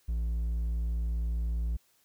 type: tone with hard clipping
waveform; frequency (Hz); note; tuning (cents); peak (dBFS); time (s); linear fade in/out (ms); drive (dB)
sine; 57.5; A#1; -23; -29; 0.08-1.77; 10; 3
effects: white hiss -68 dBFS RMS until 2.04 s